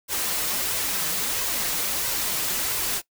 white noise with flanger, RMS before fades -26 dBFS, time 0.08-3.02 s, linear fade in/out 50 ms, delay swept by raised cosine 1.9 to 6.5 ms, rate 1.5 Hz, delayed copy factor +0.5, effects noise-tail reverb RT60 0.1 s tail -19 dB re dry

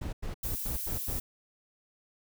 brown noise bursts, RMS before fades -35 dBFS, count 6, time 0.01-1.195 s, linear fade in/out 10 ms, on 120 ms, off 93 ms
violet noise, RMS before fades -36 dBFS, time 0.43-1.2 s, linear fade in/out 5 ms
effects none

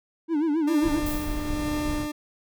triangle tone with vibrato, 310 Hz, D#4, 6 cents flat, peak -19 dBFS, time 0.28-1.01 s, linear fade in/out 50 ms, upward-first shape sine, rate 7.4 Hz, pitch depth 130 cents each way
40% pulse tone with tremolo, 299 Hz, D4, 31 cents sharp, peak -25 dBFS, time 0.67-2.12 s, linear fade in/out 10 ms, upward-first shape sine, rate 1.1 Hz, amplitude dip 45%
brown noise, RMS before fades -31 dBFS, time 0.82-2.08 s, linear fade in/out 50 ms
violet noise with exponential decay, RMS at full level -33 dBFS, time 1.06-1.85 s, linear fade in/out 5 ms, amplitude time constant 170 ms
effects none

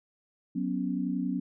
sine chord, F# suspended fourth, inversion none, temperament just, 185 / 246.7 / 277.5 Hz, F#3 / B3 / C#4, 0 / -2 / +2 cents, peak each -32 dBFS, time 0.55-1.4 s, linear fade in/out 10 ms, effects none

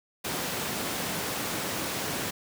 pink high-pass noise, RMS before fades -32 dBFS, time 0.24-2.31 s, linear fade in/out 10 ms, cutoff 150 Hz, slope 12 dB/octave, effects none

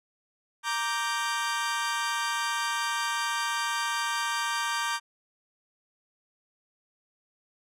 sawtooth chord, G minor, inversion first, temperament equal, 932.3 / 1174.7 / 1568 Hz, Bb5 / D6 / G6, 0 / 0 / 0 cents, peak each -28 dBFS, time 0.63-5 s, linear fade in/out 50 ms, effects low-pass 10000 Hz 12 dB/octave

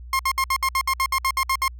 30% pulse tone bursts, 1066 Hz, C6, 32 cents sharp, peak -16 dBFS, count 13, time 0.13-1.68 s, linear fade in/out 2 ms, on 62 ms, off 62 ms, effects added 60 Hz sine -36 dBFS peak until 1.79 s

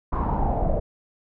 brown noise with low-pass filter sweep, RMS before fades -23 dBFS, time 0.12-0.8 s, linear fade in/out 10 ms, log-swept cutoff 1100 to 600 Hz, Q 5.9, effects none

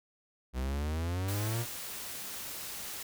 45% pulse exponential sweep, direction up, 61.74 to 121.3 Hz, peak -31 dBFS, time 0.53-1.66 s, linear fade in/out 50 ms
white noise, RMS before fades -41 dBFS, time 1.28-3.03 s, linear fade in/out 5 ms
effects none

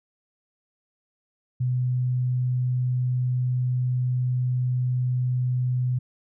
sine tone, 125.7 Hz, B2, 31 cents sharp, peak -21 dBFS, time 1.6-5.99 s, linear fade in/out 10 ms, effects none

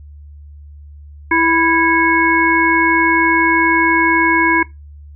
harmonic tone with a mistuned harmonic, 329.6 Hz, E4, in tune, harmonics 1 / 3 / 5 / 7, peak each -16 / -16 / -16 / -16 dBFS, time 1.31-4.63 s, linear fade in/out 5 ms, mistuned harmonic 7, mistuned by -87 cents, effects noise-tail reverb RT60 0.2 s tail -20 dB re dry + added 73 Hz sine -34 dBFS peak until 5.15 s

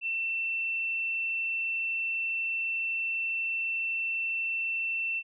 sine tone, 2687 Hz, E7, 33 cents sharp, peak -28 dBFS, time 0.01-5.23 s, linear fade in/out 50 ms, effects none

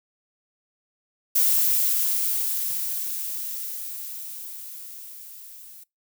violet noise with level ramp, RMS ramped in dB -19 to -45 dBFS, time 1.35-5.84 s, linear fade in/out 10 ms, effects noise-tail reverb RT60 0.2 s tail -24 dB re dry

